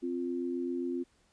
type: tone pair together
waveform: sine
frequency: 261.6 / 349.2 Hz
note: C4 / F4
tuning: 0 / 0 cents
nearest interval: perfect fourth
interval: 500 cents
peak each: -34 / -34 dBFS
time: 0.02-1.04 s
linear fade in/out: 20 ms
effects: pink hiss -69 dBFS RMS until 1.32 s + resampled to 22050 Hz